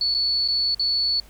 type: tone with dropouts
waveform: sine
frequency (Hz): 4435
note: C#8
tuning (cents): 0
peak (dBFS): -19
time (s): 0.01-1.2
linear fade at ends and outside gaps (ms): 2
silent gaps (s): 0.142-0.147 / 0.478-0.484 / 0.747-0.795
effects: added 50 Hz sine -46 dBFS peak until 1.29 s + pink hiss -52 dBFS RMS until 1.29 s

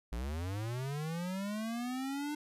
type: linear sweep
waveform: square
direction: up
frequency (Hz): 53.4 to 300.4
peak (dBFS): -36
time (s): 0.12-2.35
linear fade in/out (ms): 5
effects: resampled to 32000 Hz + 13-bit

